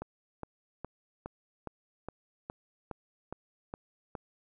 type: click train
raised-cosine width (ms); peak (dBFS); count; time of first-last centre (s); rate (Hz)
1; -24; 11; 0.02-4.152; 2.42
effects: none